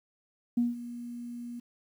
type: tone with ADSR envelope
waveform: sine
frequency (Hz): 239.4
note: A#3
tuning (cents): +46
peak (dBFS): -21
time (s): 0.57-1.6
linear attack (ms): 7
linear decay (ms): 170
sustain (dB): -16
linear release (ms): 9
effects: tanh soft clip ceiling -17 dBFS + 10-bit